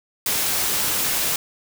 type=noise; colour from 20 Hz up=white; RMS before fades=-22 dBFS; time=0.26-1.36 s; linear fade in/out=2 ms; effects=none